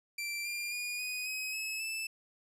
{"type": "tone with pitch steps", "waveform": "sawtooth", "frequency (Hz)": [2349, 2394, 2440, 2487, 2535, 2584, 2634], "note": ["D7", "D7", "D#7", "D#7", "D#7", "E7", "E7"], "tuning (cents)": [0, 33, -34, -1, 32, -35, -2], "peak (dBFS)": -32, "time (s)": [0.18, 2.07], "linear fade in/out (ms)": 5, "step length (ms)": 270, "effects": ["resampled to 32000 Hz"]}